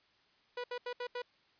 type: tone bursts at uneven times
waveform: sawtooth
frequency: 489.8 Hz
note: B4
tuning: 14 cents flat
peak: -33 dBFS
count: 5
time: 0.57-0.64 / 0.71-0.78 / 0.86-0.93 / 1-1.07 / 1.15-1.22 s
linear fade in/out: 5 ms
effects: white hiss -69 dBFS RMS until 1.59 s + resampled to 11025 Hz